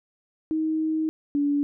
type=tone pair in turn; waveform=sine; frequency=315.3 / 287.4 Hz; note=D#4 / D4; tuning=+23 / -37 cents; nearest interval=major second; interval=160 cents; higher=first; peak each=-22 / -20 dBFS; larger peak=second; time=0.51-1.09 / 1.35-1.63 s; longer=first; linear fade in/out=0 ms; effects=none